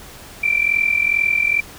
sine tone with amplitude modulation, 2349 Hz, D7, in tune, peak -11 dBFS, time 0.43-1.61 s, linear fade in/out 10 ms, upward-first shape sine, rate 42.3 Hz, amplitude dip 80%, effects pink hiss -39 dBFS RMS until 1.78 s

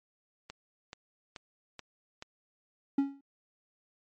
click train, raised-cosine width 0.2 ms, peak -25 dBFS, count 5, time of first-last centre 0.5-2.224 s, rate 2.32 Hz
triangle tone with exponential decay, 277.2 Hz, C#4, in tune, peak -19 dBFS, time 2.98-3.21 s, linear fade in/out 5 ms, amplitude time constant 50 ms
effects MP3 32 kbps

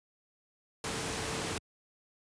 sine tone in noise, 448.3 Hz, A4, 32 cents sharp, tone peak -44 dBFS, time 0.84-1.58 s, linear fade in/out 2 ms, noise pink, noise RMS -35 dBFS, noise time 0.84-1.58 s, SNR -12 dB, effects high-pass 80 Hz 12 dB/octave + resampled to 22050 Hz

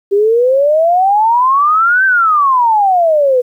sine exponential two-way sweep, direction up then down, 391.5 to 1575 to 485.5 Hz, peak -7 dBFS, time 0.11-3.42 s, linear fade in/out 20 ms, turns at 2.05 s, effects 8-bit

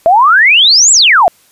sine exponential two-way sweep, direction up then down, 640 to 7902 to 640 Hz, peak -3 dBFS, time 0.06-1.28 s, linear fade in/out 0 ms, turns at 0.92 s, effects white hiss -48 dBFS RMS until 1.51 s + resampled to 32000 Hz

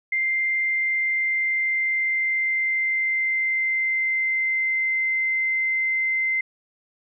sine tone with pitch glide, 2094 to 2075 Hz, C7 to C7, +1 to -15 cents, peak -20 dBFS, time 0.12-6.41 s, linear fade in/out 5 ms, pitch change -16 cents, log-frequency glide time 0.37-5.04 s, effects none

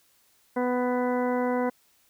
harmonic tone, 248.4 Hz, B3, 10 cents sharp, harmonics 1 / 2 / 3 / 4 / 5 / 6 / 7 / 8, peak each -27 / -27 / -33 / -33 / -46 / -39 / -49 / -41 dBFS, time 0.56-1.7 s, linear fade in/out 10 ms, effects white hiss -64 dBFS RMS until 2.09 s

